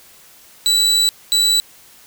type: tone bursts at uneven times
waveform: 35% pulse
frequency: 3951 Hz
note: B7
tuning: in tune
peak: -10 dBFS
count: 2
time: 0.66-1.09 / 1.32-1.6 s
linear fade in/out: 0 ms
effects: white hiss -46 dBFS RMS until 2.06 s